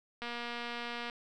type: click train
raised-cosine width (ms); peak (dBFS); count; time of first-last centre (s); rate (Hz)
0.3; -24; 210; 0.22-1.098; 238
effects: none